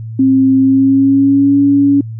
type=tone with pitch glide; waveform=sine; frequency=265.5 to 281.3 Hz; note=C4 to C#4; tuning=+25 to +26 cents; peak=-6 dBFS; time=0.19-2.01 s; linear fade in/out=5 ms; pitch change=+101 cents; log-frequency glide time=0.57-1.59 s; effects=added 112 Hz sine -22 dBFS peak until 2.19 s